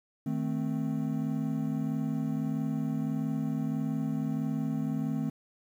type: chord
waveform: triangle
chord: A diminished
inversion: second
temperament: equal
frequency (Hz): 155.56 / 220 / 261.6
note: Eb3 / A3 / C4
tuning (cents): 0 / 0 / 0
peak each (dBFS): -31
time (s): 0.26-5.3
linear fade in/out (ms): 5
effects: 10-bit